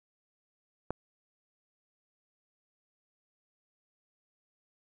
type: click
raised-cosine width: 1 ms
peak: -18 dBFS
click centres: 0.906 s
effects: none